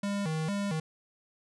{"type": "tone with vibrato", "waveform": "square", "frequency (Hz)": 178.3, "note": "F3", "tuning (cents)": 36, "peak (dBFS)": -30, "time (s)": [0.03, 0.8], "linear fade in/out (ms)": 5, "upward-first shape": "square", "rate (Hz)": 2.2, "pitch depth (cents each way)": 210, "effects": ["resampled to 24000 Hz"]}